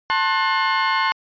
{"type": "chord", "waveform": "30% pulse", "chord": "F# diminished", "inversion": "first", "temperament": "just", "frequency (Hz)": [888, 1065.6, 1480], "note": ["A5", "C6", "F#6"], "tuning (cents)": [16, 31, 0], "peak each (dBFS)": [-20, -17, -22], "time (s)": [0.1, 1.12], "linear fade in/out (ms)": 0, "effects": ["resampled to 11025 Hz"]}